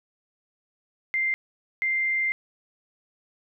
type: tone bursts at uneven times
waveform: sine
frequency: 2093 Hz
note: C7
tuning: in tune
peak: -22 dBFS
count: 2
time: 1.14-1.34 / 1.82-2.32 s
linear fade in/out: 0 ms
effects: none